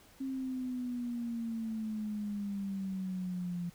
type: exponential sweep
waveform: sine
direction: down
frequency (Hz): 268.8 to 172.8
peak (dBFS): -34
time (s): 0.2-3.7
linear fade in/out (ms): 10
effects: pink hiss -60 dBFS RMS until 3.74 s